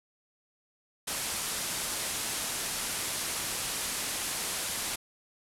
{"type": "low-pass noise", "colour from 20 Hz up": "white", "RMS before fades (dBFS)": -34, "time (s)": [1.07, 4.96], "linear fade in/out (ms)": 10, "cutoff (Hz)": 12000, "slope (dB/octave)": 48, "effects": []}